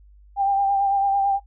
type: tone with vibrato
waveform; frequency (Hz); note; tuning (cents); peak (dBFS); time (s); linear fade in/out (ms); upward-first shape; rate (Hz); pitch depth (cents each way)
sine; 792; G5; +18; -17; 0.36-1.4; 50; sine; 9; 26
effects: noise-tail reverb RT60 0.1 s tail -17 dB re dry + added 50 Hz sine -47 dBFS peak until 1.46 s